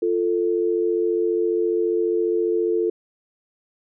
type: tone pair together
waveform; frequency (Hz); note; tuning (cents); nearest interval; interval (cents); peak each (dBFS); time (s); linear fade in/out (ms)
sine; 348.1 / 442.8; F4 / A4; -6 / +11; major third; 417; -21; 0.02-2.9; 5
effects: none